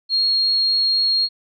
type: tone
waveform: sine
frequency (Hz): 4274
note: C8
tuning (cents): +36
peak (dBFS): -15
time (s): 0.09-1.29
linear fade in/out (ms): 50
effects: none